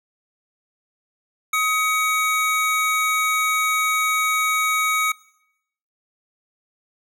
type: tone pair together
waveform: square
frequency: 1263 / 2250 Hz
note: D#6 / C#7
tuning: +26 / +25 cents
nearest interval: minor seventh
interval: 999 cents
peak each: -22 dBFS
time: 1.53-5.12 s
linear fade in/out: 5 ms
effects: noise-tail reverb RT60 0.8 s tail -21 dB re dry